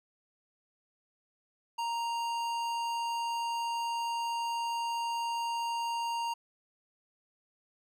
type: tone with tanh clipping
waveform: sine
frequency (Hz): 932.3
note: A#5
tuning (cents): 0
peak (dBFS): -33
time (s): 1.78-6.34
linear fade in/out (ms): 10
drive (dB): 17
effects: none